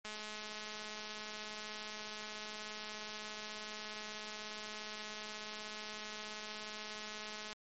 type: click train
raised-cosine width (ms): 0.2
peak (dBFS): -28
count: 1594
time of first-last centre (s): 0.05-7.529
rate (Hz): 213
effects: MP3 32 kbps